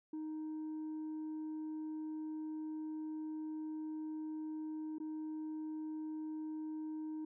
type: tone with dropouts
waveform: sine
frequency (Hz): 311.1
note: D#4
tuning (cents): 0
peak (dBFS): -37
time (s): 0.13-7.25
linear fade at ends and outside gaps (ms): 5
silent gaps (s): 4.984-5
effects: tanh soft clip ceiling -39 dBFS